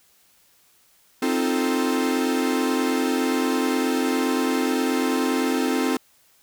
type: chord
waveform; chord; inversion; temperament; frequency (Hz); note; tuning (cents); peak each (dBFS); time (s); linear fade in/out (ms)
45% pulse; F dominant seventh; second; equal; 261.6 / 311.1 / 349.2 / 440; C4 / Eb4 / F4 / A4; 0 / 0 / 0 / 0; -23 / -27 / -28 / -28; 1.22-5.97; 5
effects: white hiss -59 dBFS RMS until 6.42 s